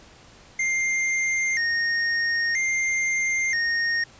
square tone with vibrato, 1974 Hz, B6, 1 cent flat, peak -22 dBFS, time 0.59-4.04 s, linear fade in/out 5 ms, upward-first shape square, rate 0.51 Hz, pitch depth 110 cents each way, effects pink hiss -50 dBFS RMS until 4.19 s + resampled to 16000 Hz

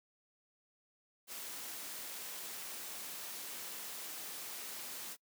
white noise, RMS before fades -45 dBFS, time 1.27-5.17 s, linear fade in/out 50 ms, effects noise-tail reverb RT60 0.1 s tail -25 dB re dry + high-pass 200 Hz 12 dB/octave

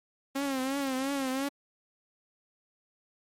sawtooth tone with vibrato, 269.7 Hz, C#4, 47 cents flat, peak -25 dBFS, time 0.35-1.49 s, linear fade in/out 10 ms, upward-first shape triangle, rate 2.9 Hz, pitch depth 91 cents each way, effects MP3 64 kbps

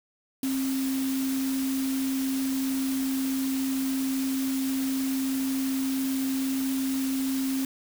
sine tone in noise, 266.4 Hz, C4, 31 cents sharp, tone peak -25 dBFS, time 0.43-7.65 s, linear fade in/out 2 ms, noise white, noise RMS -37 dBFS, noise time 0.43-7.65 s, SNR +9 dB, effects none

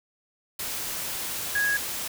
sine tone in noise, 1657 Hz, G#6, 4 cents flat, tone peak -22 dBFS, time 1.55-1.77 s, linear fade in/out 5 ms, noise white, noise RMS -32 dBFS, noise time 0.59-2.08 s, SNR +7 dB, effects none

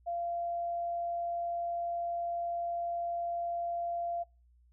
sine tone, 689 Hz, F5, 24 cents flat, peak -32 dBFS, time 0.06-4.24 s, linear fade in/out 20 ms, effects noise-tail reverb RT60 0.3 s tail -24 dB re dry + added 60 Hz sine -61 dBFS peak until 4.72 s

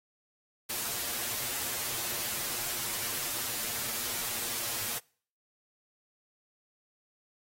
white noise with comb filter, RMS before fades -34 dBFS, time 0.69-4.99 s, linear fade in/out 10 ms, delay 8.5 ms, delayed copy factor +0.65, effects noise-tail reverb RT60 0.5 s tail -26 dB re dry + AAC 48 kbps

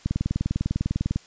click train, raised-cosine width 5 ms, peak -11 dBFS, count 23, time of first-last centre 0.06-1.16 s, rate 20 Hz, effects white hiss -52 dBFS RMS until 1.26 s + resampled to 16000 Hz

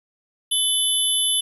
sine tone cluster, 3000 / 3493 / 11170 Hz, F#7 / A7 / F9, +23 / -13 / -1 cents, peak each -22 dBFS, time 0.51-1.41 s, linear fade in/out 10 ms, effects tanh soft clip ceiling -8 dBFS + 9-bit

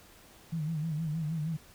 sine tone with vibrato, 157.5 Hz, D#3, 21 cents sharp, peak -30 dBFS, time 0.52-1.57 s, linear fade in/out 10 ms, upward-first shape sine, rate 6.4 Hz, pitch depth 96 cents each way, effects pink hiss -56 dBFS RMS until 1.74 s

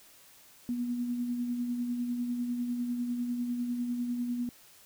sine tone with tremolo, 242.5 Hz, B3, 31 cents flat, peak -28 dBFS, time 0.69-4.49 s, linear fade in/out 0 ms, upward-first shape sine, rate 10 Hz, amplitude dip 40%, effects white hiss -57 dBFS RMS until 4.85 s

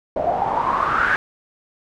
white noise with low-pass filter sweep, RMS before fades -20 dBFS, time 0.16-1.16 s, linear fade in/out 0 ms, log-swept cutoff 620 to 1600 Hz, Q 8.5, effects none

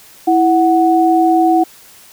sine tone pair together, 329.3 / 740 Hz, E4 / F#5, -2 / 0 cents, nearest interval octave + major second, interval 1402 cents, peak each -11 dBFS, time 0.27-1.64 s, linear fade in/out 10 ms, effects white hiss -42 dBFS RMS until 2.12 s

